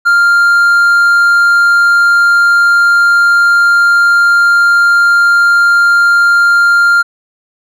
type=tone; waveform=triangle; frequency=1396.9 Hz; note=F6; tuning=in tune; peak=-3 dBFS; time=0.05-7.03 s; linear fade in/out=20 ms; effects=none